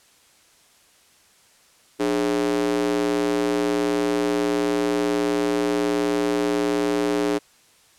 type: tone with high-pass filter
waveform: square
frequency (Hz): 59.3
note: A#1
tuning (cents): +30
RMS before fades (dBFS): -22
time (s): 1.99-7.39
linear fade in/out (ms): 20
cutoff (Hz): 350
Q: 4.6
effects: white hiss -56 dBFS RMS until 7.98 s + low-pass 10000 Hz 12 dB/octave